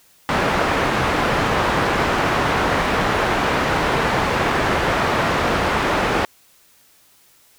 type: low-pass noise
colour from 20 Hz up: white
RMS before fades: -19 dBFS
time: 0.29-6.25 s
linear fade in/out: 0 ms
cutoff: 1400 Hz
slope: 12 dB/octave
effects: white hiss -54 dBFS RMS until 7.58 s